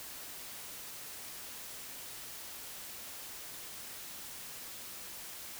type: silence
effects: white hiss -46 dBFS RMS until 5.59 s